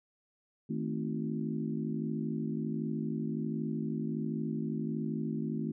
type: harmonic tone with a mistuned harmonic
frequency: 52.6 Hz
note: G#1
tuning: 23 cents sharp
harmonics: 3 / 4 / 5 / 6 / 7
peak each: -37 / -35 / -39 / -41 / -44 dBFS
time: 0.69-5.72 s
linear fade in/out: 10 ms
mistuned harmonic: 4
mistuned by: +90 cents
effects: none